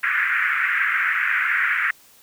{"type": "band-pass noise", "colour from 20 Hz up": "pink", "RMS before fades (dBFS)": -21, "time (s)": [0.03, 1.91], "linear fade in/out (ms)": 5, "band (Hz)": [1400, 2200], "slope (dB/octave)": 48, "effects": ["white hiss -52 dBFS RMS until 2.22 s"]}